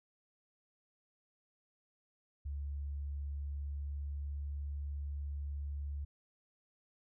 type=tone with pitch glide; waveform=sine; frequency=71.2 to 71.61 Hz; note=C#2 to D2; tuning=+47 to -43 cents; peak=-37 dBFS; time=2.45-6.05 s; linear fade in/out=10 ms; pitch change=+10 cents; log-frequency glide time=3.31-4.37 s; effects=none